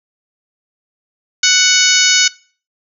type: harmonic tone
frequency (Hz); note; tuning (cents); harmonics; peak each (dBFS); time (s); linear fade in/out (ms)
742; F#5; +5; 2 / 3 / 4 / 5 / 6 / 7 / 8 / 9; -17 / -17 / -17 / -17 / -17 / -17 / -17 / -17; 1.43-2.28; 5
effects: noise-tail reverb RT60 0.4 s tail -21 dB re dry